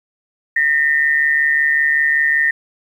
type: tone pair together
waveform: sine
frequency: 1824.7 / 1970 Hz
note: A#6 / B6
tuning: -37 / -5 cents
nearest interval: minor second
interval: 132 cents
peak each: -13 / -19 dBFS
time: 0.56-2.51 s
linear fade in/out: 5 ms
effects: 8-bit